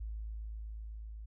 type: tone with level ramp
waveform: sine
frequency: 54 Hz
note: A1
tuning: 32 cents flat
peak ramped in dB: -37 to -43 dBFS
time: 0-1.26 s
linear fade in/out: 10 ms
effects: none